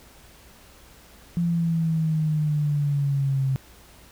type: exponential sweep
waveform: sine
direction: down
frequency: 172.6 to 132.5 Hz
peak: -20 dBFS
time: 1.37-3.56 s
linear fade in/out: 0 ms
effects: added 60 Hz sine -55 dBFS peak until 4.11 s + pink hiss -51 dBFS RMS until 4.11 s